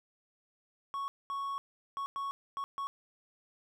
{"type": "tone bursts at uneven times", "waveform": "triangle", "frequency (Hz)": 1108.7, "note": "C#6", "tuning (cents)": 0, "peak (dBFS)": -32, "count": 6, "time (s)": [[0.94, 1.08], [1.3, 1.58], [1.97, 2.06], [2.16, 2.31], [2.57, 2.64], [2.78, 2.87]], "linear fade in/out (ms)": 0, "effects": []}